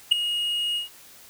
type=tone with ADSR envelope; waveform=triangle; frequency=2873 Hz; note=F7; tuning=48 cents sharp; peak=-8 dBFS; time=0.11-0.89 s; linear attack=13 ms; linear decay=4 ms; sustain=-14 dB; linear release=130 ms; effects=white hiss -49 dBFS RMS until 1.29 s